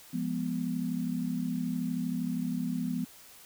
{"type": "chord", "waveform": "sine", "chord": "F diminished", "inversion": "none", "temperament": "equal", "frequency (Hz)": [174.61, 207.7, 246.9], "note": ["F3", "Ab3", "Cb4"], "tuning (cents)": [0, 0, 0], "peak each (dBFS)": [-34, -36, -32], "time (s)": [0.13, 3.05], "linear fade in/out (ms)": 10, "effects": ["white hiss -53 dBFS RMS until 3.45 s"]}